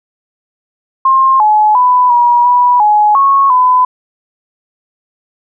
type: tone with pitch steps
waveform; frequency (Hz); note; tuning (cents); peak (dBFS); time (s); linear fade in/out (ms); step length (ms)
sine; 1062 / 851 / 996 / 961 / 980 / 841 / 1100 / 1006; C6 / G#5 / B5 / B5 / B5 / G#5 / C#6 / B5; +25 / +42 / +14 / -48 / -14 / +22 / -14 / +32; -5; 1.05-3.85; 5; 350
effects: none